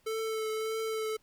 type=tone with vibrato; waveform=square; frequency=440 Hz; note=A4; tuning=in tune; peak=-32 dBFS; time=0.06-1.17 s; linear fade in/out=10 ms; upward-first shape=triangle; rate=1.7 Hz; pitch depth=20 cents each way; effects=pink hiss -69 dBFS RMS until 1.22 s